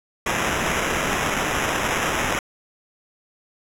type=noise with sample-and-hold; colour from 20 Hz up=blue; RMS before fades=-23 dBFS; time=0.26-2.39 s; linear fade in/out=2 ms; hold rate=4410 Hz; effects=low-pass 12000 Hz 12 dB/octave